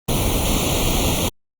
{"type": "noise with comb filter", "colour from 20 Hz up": "pink", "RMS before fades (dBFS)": -19, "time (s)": [0.08, 1.29], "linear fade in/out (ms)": 10, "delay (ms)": 0.3, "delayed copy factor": 1, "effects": ["Opus 32 kbps"]}